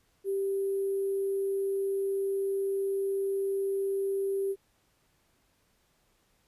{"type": "tone with sample-and-hold", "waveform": "sine", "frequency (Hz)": 392, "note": "G4", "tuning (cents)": 0, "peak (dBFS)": -27, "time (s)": [0.24, 4.56], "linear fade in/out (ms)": 50, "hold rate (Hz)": 11025, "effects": ["pink hiss -70 dBFS RMS until 6.47 s", "resampled to 32000 Hz"]}